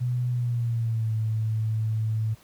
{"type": "tone with pitch glide", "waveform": "sine", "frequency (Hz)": [123.47, 110], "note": ["B2", "A2"], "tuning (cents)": [0, 0], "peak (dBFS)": -23, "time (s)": [0, 2.35], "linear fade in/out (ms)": 20, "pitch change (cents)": -200, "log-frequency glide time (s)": [0.3, 1.14], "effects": ["pink hiss -56 dBFS RMS until 2.43 s"]}